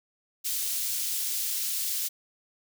white high-pass noise, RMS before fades -30 dBFS, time 0.44-2.09 s, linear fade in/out 20 ms, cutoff 3800 Hz, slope 12 dB/octave, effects none

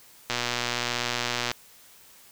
click train, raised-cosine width 0.2 ms, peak -9 dBFS, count 148, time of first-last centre 0.3-1.515 s, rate 121 Hz, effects white hiss -53 dBFS RMS until 2.31 s

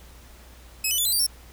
10% pulse tone with pitch steps, 2572 / 2989 / 3473 / 4036 / 4690 / 5450 Hz, E7 / F#7 / A7 / B7 / D8 / F8, -43 / +17 / -23 / +37 / -3 / -43 cents, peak -14 dBFS, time 0.84-1.266 s, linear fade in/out 5 ms, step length 71 ms, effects added 60 Hz sine -47 dBFS peak until 1.52 s + pink hiss -51 dBFS RMS until 1.52 s

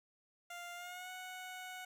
15% pulse tone with pitch glide, 698.5 to 738.3 Hz, F5 to F#5, 0 to -4 cents, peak -39 dBFS, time 0.5-1.85 s, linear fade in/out 5 ms, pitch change +96 cents, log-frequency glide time 0.75-1.1 s, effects none

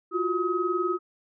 sine tone cluster, 348.8 / 368.9 / 1269 Hz, F4 / F#4 / D#6, -2 / -5 / +34 cents, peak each -28 dBFS, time 0.11-0.99 s, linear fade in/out 50 ms, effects none

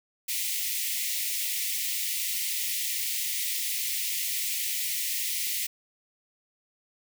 white high-pass noise, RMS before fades -30 dBFS, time 0.28-5.67 s, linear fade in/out 10 ms, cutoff 1900 Hz, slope 96 dB/octave, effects none

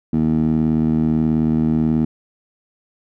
15% pulse tone with band-pass filter, 78.5 Hz, D#2, 16 cents sharp, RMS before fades -17 dBFS, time 0.13-2.05 s, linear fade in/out 5 ms, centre 230 Hz, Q 2.3, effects none

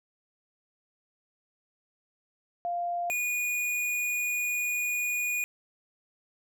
sine / square tone pair in turn, 697 / 2453 Hz, F5 / D#7, -4 / -25 cents, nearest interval octave + minor seventh, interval 2179 cents, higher second, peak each -28 dBFS, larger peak neither, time 2.65-3.1 / 3.1-5.44 s, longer second, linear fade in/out 0 ms, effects none

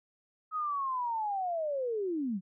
sine linear sweep, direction down, 1277 to 173.7 Hz, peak -30 dBFS, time 0.51-2.41 s, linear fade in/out 50 ms, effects none

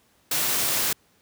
white noise, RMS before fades -24 dBFS, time 0.31-0.93 s, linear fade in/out 5 ms, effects pink hiss -62 dBFS RMS until 1.21 s + high-pass 80 Hz 12 dB/octave

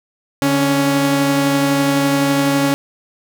sawtooth tone pair together, 145.1 / 278.3 Hz, D3 / C#4, -21 / +7 cents, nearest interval major seventh, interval 1128 cents, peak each -17 / -10 dBFS, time 0.42-2.74 s, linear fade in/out 0 ms, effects none

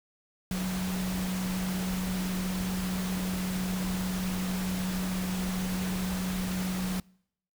sine tone in noise, 185 Hz, F#3, in tune, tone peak -29 dBFS, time 0.51-7 s, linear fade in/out 2 ms, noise pink, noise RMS -37 dBFS, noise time 0.51-7 s, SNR +5 dB, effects noise-tail reverb RT60 0.7 s tail -26 dB re dry

